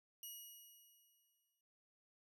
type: tone with exponential decay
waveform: 5% pulse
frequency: 2900 Hz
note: F#7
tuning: 35 cents flat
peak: -39 dBFS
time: 0.23-1.61 s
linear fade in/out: 2 ms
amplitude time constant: 300 ms
effects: none